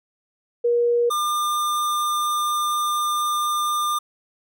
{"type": "tone pair in turn", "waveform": ["sine", "square"], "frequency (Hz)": [476.5, 1200.7], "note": ["A#4", "D6"], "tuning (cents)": [38, 38], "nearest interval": "octave + major third", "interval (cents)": 1600, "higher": "second", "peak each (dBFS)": [-16, -21], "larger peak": "first", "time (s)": [[0.64, 1.1], [1.1, 3.99]], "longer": "second", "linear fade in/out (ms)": 10, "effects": []}